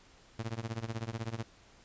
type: tone with tremolo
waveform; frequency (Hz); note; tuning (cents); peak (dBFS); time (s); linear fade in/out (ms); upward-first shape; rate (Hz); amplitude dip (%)
sawtooth; 113.6; A#2; -44; -28; 0.39-1.43; 0; triangle; 16; 100
effects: pink hiss -60 dBFS RMS until 1.84 s + resampled to 16000 Hz